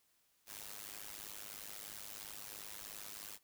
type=noise with amplitude modulation; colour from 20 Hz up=white; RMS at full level=-45 dBFS; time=0.46-3.39 s; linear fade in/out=50 ms; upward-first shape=sine; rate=103 Hz; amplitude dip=95%; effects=white hiss -75 dBFS RMS until 3.43 s